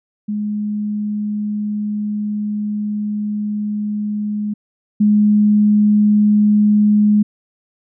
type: tone pair in turn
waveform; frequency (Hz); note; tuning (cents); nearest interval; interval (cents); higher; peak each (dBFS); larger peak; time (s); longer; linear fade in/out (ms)
sine; 209.2 / 209.2; G#3 / G#3; +13 / +13; unison; 0; neither; -18 / -9; second; 0.28-4.54 / 5-7.23; first; 10
effects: none